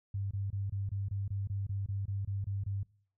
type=tone bursts; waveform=sine; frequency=98.9 Hz; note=G2; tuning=16 cents sharp; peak=-32 dBFS; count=14; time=0.14-2.832 s; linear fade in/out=5 ms; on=170 ms; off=24 ms; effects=noise-tail reverb RT60 0.5 s tail -23 dB re dry